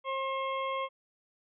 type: harmonic tone with a mistuned harmonic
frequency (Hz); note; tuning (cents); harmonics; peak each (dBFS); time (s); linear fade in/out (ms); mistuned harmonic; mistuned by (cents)
535; C5; +38; 1 / 2 / 4 / 5 / 6; -35 / -33 / -41 / -49 / -45; 0.04-0.89; 50; 6; +17
effects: none